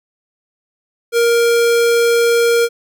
square tone, 468.5 Hz, A#4, 9 cents sharp, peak -11 dBFS, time 1.12-2.69 s, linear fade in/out 50 ms, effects none

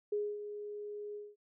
sine tone with ADSR envelope, 415.3 Hz, G#4, in tune, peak -30 dBFS, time 0.12-1.36 s, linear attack 6 ms, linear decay 250 ms, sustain -10 dB, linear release 210 ms, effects none

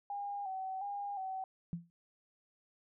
sine tone with vibrato, 784 Hz, G5, in tune, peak -37 dBFS, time 0.1-1.44 s, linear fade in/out 2 ms, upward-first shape square, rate 1.4 Hz, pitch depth 54 cents each way
sine tone with exponential decay, 170.3 Hz, F3, 43 cents flat, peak -32 dBFS, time 1.73-1.9 s, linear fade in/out 0 ms, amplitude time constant 36 ms
effects none

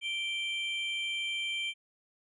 triangle tone pair together, 2349 / 3136 Hz, D7 / G7, 0 / 0 cents, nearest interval perfect fourth, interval 500 cents, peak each -33 / -33 dBFS, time 0.01-1.74 s, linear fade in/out 50 ms, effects resampled to 24000 Hz

